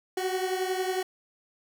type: beating tone pair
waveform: 30% pulse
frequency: 370 / 381 Hz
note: F#4 / G4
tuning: 0 / -49 cents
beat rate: 11 Hz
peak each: -26 / -30 dBFS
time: 0.17-1.03 s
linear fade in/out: 5 ms
effects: none